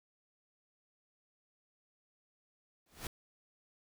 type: noise with exponential growth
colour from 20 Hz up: pink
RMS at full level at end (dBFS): -38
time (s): 2.86-3.07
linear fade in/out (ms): 2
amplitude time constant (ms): 45
effects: none

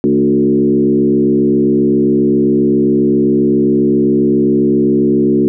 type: tone with frequency modulation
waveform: sine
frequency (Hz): 295.6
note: D4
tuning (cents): +11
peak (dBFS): -8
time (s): 0.04-5.48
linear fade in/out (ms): 0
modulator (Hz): 67.5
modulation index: 1.5
effects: none

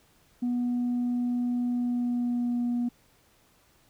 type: tone with pitch glide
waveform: sine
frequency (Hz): 244 to 241.1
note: B3 to B3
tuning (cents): -21 to -41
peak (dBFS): -23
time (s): 0.42-2.89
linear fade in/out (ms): 10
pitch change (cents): -20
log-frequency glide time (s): 1.72-2.62
effects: tanh soft clip ceiling -23 dBFS + pink hiss -63 dBFS RMS until 3.89 s

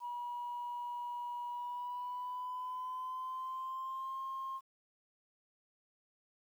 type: tone with pitch glide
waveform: sine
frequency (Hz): 966 to 1065.7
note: B5 to C6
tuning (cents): -39 to +31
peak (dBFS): -37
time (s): 0-4.61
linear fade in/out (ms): 50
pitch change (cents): +170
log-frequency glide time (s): 1.49-4.21
effects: tanh soft clip ceiling -35 dBFS + 11-bit

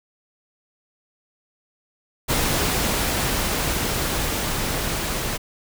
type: noise with level ramp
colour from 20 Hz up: pink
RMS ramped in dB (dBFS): -21 to -26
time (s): 2.28-5.38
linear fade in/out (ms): 20
effects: none

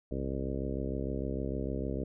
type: harmonic tone with a mistuned harmonic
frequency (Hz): 66.6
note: C2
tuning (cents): +31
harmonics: 1 / 2 / 3 / 4 / 5 / 6 / 7 / 8 / 9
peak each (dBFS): -37 / -40 / -40 / -39 / -42 / -41 / -42 / -46 / -45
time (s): 0.11-2.04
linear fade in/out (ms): 5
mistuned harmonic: 1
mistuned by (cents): -120
effects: none

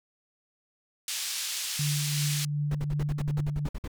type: band-pass noise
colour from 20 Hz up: pink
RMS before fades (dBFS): -33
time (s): 1.08-2.45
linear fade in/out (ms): 2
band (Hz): 3400 to 10000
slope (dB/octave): 12
type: tone with tremolo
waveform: sine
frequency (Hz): 146.83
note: D3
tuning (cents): 0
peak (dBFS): -25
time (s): 1.79-3.67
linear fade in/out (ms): 5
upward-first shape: triangle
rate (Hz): 2.7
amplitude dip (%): 40
type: noise bursts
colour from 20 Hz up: brown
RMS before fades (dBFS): -33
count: 13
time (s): 2.71-3.878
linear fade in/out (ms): 5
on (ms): 40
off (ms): 54
effects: none

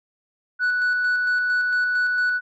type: tone with tremolo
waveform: sine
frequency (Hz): 1480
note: F#6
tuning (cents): 0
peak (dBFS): -15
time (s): 0.59-2.41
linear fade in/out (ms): 50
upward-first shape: square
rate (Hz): 4.4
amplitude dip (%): 30
effects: tanh soft clip ceiling -17 dBFS

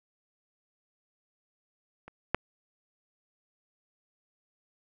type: clicks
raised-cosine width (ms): 0.5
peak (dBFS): -30 / -9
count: 2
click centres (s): 2.08 / 2.346
effects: none

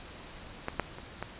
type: clicks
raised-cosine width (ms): 0.5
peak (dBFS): -17 / -12 / -29 / -19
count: 4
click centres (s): 0.684 / 0.797 / 0.985 / 1.226
effects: pink hiss -47 dBFS RMS until 1.39 s + resampled to 8000 Hz

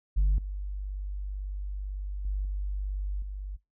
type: tone with level steps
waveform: sine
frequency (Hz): 49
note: G1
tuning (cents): 0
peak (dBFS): -18 / -31 / -26 / -28 / -33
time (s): 0.16-3.57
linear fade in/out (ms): 20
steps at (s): 0.38 / 2.25 / 2.45 / 3.22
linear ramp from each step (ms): 2
effects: noise-tail reverb RT60 0.2 s tail -23 dB re dry + tanh soft clip ceiling -19 dBFS

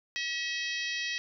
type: harmonic tone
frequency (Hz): 642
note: E5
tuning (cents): -46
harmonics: 3 / 4 / 5 / 6 / 7 / 8 / 9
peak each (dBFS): -35 / -37 / -39 / -41 / -42 / -43 / -44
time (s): 0.16-1.18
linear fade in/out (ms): 0
effects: none

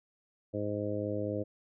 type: harmonic tone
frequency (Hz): 103.83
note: G#2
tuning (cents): 0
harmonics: 1 / 2 / 3 / 4 / 5 / 6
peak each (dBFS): -38 / -41 / -37 / -40 / -36 / -41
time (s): 0.53-1.44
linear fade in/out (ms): 20
effects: none

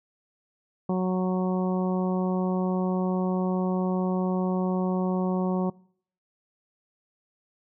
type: harmonic tone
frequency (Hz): 184.5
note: F#3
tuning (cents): -5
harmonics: 1 / 2 / 3 / 4 / 5 / 6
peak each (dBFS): -24 / -30 / -34 / -36 / -38 / -40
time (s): 0.89-5.7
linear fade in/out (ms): 5
effects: noise-tail reverb RT60 0.6 s tail -24 dB re dry

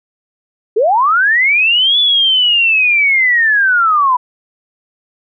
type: linear two-way sweep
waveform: sine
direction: up then down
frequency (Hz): 392 to 3470 to 971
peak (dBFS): -8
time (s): 0.76-4.17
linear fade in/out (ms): 10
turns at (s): 1.99
effects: none

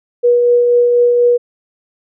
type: tone with tremolo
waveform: sine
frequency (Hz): 483.1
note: B4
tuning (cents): -38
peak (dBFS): -6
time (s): 0.23-1.38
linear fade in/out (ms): 20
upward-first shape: triangle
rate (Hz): 4.1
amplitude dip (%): 30
effects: none

